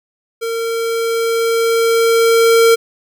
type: tone with level ramp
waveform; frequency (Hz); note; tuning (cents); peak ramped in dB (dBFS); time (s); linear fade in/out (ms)
square; 458.1; A#4; -30; -19 to -7; 0.41-2.76; 20
effects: none